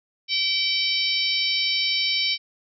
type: harmonic tone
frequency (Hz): 768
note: G5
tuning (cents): -36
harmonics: 3 / 4 / 5 / 6 / 7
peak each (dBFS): -27 / -27 / -27 / -27 / -27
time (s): 0.28-2.38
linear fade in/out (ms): 50
effects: none